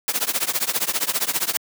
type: noise with tremolo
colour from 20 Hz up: white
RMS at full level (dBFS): -19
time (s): 0.08-1.57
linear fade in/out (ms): 0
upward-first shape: triangle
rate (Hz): 15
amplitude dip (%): 100
effects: high-pass 200 Hz 12 dB/octave